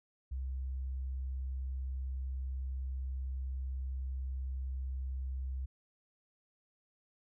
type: tone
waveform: sine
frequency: 65.41 Hz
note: C2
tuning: in tune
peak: -35 dBFS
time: 0.31-5.66 s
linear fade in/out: 10 ms
effects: none